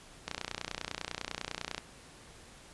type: click train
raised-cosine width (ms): 0.2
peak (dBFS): -17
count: 46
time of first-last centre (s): 0.28-1.78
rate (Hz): 30
effects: pink hiss -54 dBFS RMS until 2.73 s + resampled to 24000 Hz